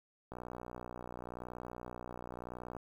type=click train; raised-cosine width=1 ms; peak=-30 dBFS; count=150; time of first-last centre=0.32-2.767 s; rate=60.9 Hz; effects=10-bit